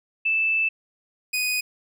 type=tone pair in turn; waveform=sine / sawtooth; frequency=2637 / 2489 Hz; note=E7 / D#7; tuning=0 / 0 cents; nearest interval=minor second; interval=100 cents; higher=first; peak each=-19 dBFS; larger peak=neither; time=0.25-0.69 / 1.33-1.61 s; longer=first; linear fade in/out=10 ms; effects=none